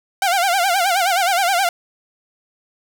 sawtooth tone with vibrato, 740 Hz, F#5, in tune, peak -11 dBFS, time 0.22-1.69 s, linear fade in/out 2 ms, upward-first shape sine, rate 9.5 Hz, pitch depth 140 cents each way, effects none

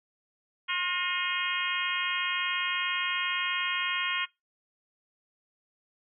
harmonic tone with a mistuned harmonic, 357.2 Hz, F4, 39 cents sharp, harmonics 3 / 4 / 5 / 6 / 7 / 8 / 9, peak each -35 / -35 / -35 / -35 / -35 / -35 / -35 dBFS, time 0.68-4.26 s, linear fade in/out 20 ms, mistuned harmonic 5, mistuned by +53 cents, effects noise-tail reverb RT60 0.2 s tail -22 dB re dry

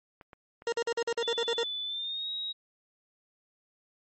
clicks, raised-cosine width 0.5 ms, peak -33 dBFS, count 4, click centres 0.212 / 0.332 / 0.621 / 1.126 s
40% pulse tone bursts, 466.2 Hz, A#4, in tune, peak -26 dBFS, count 10, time 0.67-1.633 s, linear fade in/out 2 ms, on 54 ms, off 47 ms
sine tone with pitch glide, 3488 to 3804 Hz, A7 to A#7, -16 to +34 cents, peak -32 dBFS, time 1.21-2.53 s, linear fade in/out 20 ms, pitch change +150 cents, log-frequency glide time 1.84-2.3 s
effects MP3 32 kbps

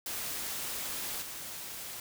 white noise with level steps, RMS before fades -37 / -42 dBFS, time 0.06-2 s, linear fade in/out 2 ms, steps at 1.21 s, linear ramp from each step 20 ms, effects none

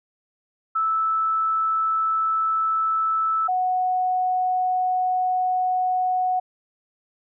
sine tone pair in turn, 1313 / 736.9 Hz, E6 / F#5, -7 / -7 cents, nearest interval minor seventh, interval 1000 cents, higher first, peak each -19 / -19 dBFS, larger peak neither, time 0.75-3.48 / 3.48-6.4 s, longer second, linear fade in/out 10 ms, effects none

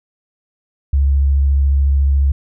sine tone with vibrato, 69.3 Hz, C#2, in tune, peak -10 dBFS, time 0.93-2.32 s, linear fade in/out 5 ms, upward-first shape triangle, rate 14 Hz, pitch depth 23 cents each way, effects none

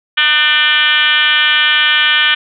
sine tone with frequency modulation, 2378 Hz, D7, 21 cents sharp, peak -8 dBFS, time 0.17-2.35 s, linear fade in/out 10 ms, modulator 290 Hz, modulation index 3.5, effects none

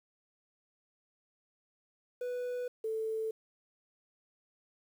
triangle / sine tone pair in turn, 493.9 / 441.6 Hz, B4 / A4, 0 / +6 cents, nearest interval major second, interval 194 cents, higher first, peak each -32 / -32 dBFS, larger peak neither, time 2.21-2.68 / 2.84-3.31 s, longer neither, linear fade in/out 5 ms, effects 10-bit

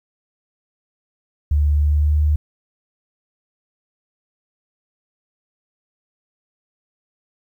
sine tone with pitch glide, 73.6 to 75.28 Hz, D2 to D2, +4 to +43 cents, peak -13 dBFS, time 1.51-2.36 s, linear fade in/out 5 ms, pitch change +39 cents, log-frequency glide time 1.74-2.24 s, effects 9-bit

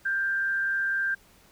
sine tone with frequency modulation, 1581 Hz, G6, 14 cents sharp, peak -24 dBFS, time 0.05-1.15 s, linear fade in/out 10 ms, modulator 150 Hz, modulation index 0.28, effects pink hiss -58 dBFS RMS until 1.51 s

